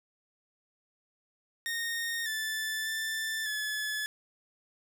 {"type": "tone with pitch steps", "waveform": "sawtooth", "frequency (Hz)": [1849, 1755, 1769, 1717], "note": ["A#6", "A6", "A6", "A6"], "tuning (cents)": [-15, -5, 9, -43], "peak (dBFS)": -28, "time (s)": [1.66, 4.06], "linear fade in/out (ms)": 0, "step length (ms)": 600, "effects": []}